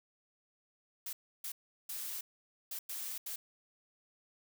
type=noise bursts at uneven times; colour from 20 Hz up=blue; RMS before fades=-41 dBFS; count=6; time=1.06-1.13 / 1.44-1.52 / 1.89-2.21 / 2.71-2.79 / 2.89-3.18 / 3.26-3.36 s; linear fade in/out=5 ms; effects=none